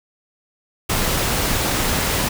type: noise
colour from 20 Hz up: pink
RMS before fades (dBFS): -20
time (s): 0.89-2.29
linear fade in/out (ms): 10
effects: none